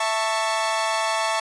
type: chord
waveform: sawtooth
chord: A major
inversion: second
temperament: equal with one note detuned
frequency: 659.3 / 885.6 / 1108.7 Hz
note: E5 / A5 / C#6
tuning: 0 / +11 / 0 cents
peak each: -22 / -21 / -23 dBFS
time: 0-1.4 s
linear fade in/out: 5 ms
effects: resampled to 22050 Hz